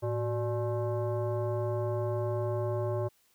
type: tone with frequency modulation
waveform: sine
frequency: 110 Hz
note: A2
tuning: in tune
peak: -28 dBFS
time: 0.02-3.09 s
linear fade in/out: 20 ms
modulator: 481 Hz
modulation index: 1.2
effects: white hiss -68 dBFS RMS until 3.34 s